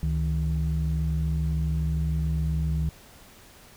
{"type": "tone pair together", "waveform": "sine", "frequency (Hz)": [70.4, 157.59], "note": ["C#2", "D#3"], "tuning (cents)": [27, 22], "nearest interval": "octave + major second", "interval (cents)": 1395, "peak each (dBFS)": [-24, -25], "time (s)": [0.03, 2.89], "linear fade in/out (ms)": 0, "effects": ["tanh soft clip ceiling -18 dBFS", "pink hiss -51 dBFS RMS until 3.76 s"]}